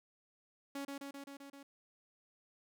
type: tone with echo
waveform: sawtooth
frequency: 278.8 Hz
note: C#4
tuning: 10 cents sharp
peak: -36 dBFS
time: 0.75-0.85 s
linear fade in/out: 5 ms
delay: 130 ms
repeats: 6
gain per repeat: -2 dB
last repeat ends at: 1.63 s
effects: none